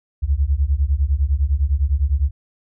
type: beating tone pair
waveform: sine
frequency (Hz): 65.41 / 75.31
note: C2 / D2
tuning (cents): 0 / +44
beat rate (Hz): 9.9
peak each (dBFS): -18 / -18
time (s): 0.22-2.31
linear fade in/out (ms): 20
effects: none